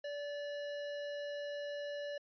square tone, 579 Hz, D5, 25 cents flat, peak -40 dBFS, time 0.04-2.18 s, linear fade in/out 5 ms, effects resampled to 11025 Hz

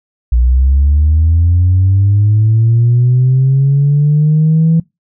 sine linear sweep, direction up, 58.27 to 165 Hz, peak -5 dBFS, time 0.32-4.8 s, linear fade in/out 5 ms, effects noise-tail reverb RT60 0.2 s tail -24 dB re dry + tanh soft clip ceiling -3 dBFS

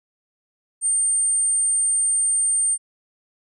sine tone, 8770 Hz, C#9, 20 cents flat, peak -17 dBFS, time 0.81-2.78 s, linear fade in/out 50 ms, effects none

